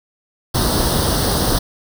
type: noise with comb filter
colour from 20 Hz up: pink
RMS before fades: -17 dBFS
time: 0.54-1.59 s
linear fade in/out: 10 ms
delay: 0.21 ms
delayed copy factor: +0.8
effects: none